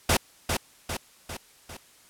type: noise with echo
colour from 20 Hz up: pink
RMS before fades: -21 dBFS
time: 0.09-0.17 s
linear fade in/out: 5 ms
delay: 400 ms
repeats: 4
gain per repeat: -5 dB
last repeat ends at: 1.77 s
effects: white hiss -56 dBFS RMS until 2.09 s + low-pass 12000 Hz 12 dB/octave